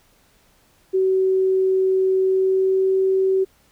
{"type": "tone with pitch glide", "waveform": "sine", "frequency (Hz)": [378.4, 381.3], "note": ["F#4", "G4"], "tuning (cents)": [39, -48], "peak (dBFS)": -15, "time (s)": [0.93, 3.45], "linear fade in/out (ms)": 20, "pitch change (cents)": 13, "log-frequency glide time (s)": [2.2, 2.96], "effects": ["pink hiss -58 dBFS RMS until 3.71 s"]}